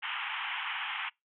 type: band-pass noise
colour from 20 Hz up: white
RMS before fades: -36 dBFS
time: 0.02-1.1 s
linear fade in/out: 20 ms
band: 790 to 3200 Hz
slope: 96 dB/octave
effects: noise-tail reverb RT60 0.2 s tail -26 dB re dry